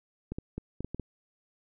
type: clicks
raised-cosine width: 3 ms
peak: -22 dBFS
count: 7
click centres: 0.32 / 0.385 / 0.58 / 0.806 / 0.846 / 0.946 / 0.997 s
effects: none